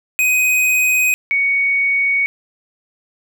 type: tone pair in turn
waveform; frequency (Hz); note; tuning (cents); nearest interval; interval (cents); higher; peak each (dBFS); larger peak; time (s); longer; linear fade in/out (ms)
square / sine; 2506 / 2233; D#7 / C#7; +12 / +12; major second; 200; first; -13; neither; 0.19-1.14 / 1.31-2.26; neither; 0
effects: none